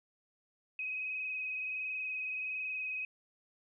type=tone with frequency modulation; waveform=sine; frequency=2529 Hz; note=D#7; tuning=28 cents sharp; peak=-35 dBFS; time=0.79-3.05 s; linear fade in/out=2 ms; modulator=21.4 Hz; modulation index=1.7; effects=none